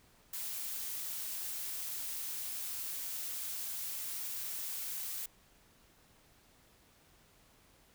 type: noise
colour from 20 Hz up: blue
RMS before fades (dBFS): -40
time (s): 0.33-5.26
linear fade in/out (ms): 5
effects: pink hiss -65 dBFS RMS until 7.94 s